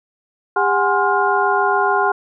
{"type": "tone cluster", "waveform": "sine", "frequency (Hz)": [402.6, 739, 826, 1049, 1416], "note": ["G4", "F#5", "G#5", "C6", "F6"], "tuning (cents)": [46, -2, -10, 4, 23], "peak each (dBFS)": -20, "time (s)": [0.56, 2.12], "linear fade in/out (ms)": 5, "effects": []}